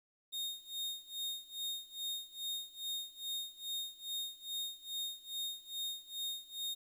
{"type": "tone with tremolo", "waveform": "40% pulse", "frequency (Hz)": 3701, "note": "A#7", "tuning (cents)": -13, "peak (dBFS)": -35, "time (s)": [0.32, 6.75], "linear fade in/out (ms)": 20, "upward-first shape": "sine", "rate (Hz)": 2.4, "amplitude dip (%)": 90, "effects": ["11-bit"]}